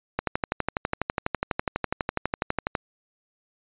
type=click train; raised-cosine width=0.5 ms; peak=-9 dBFS; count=32; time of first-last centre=0.19-2.752 s; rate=12.1 Hz; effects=resampled to 8000 Hz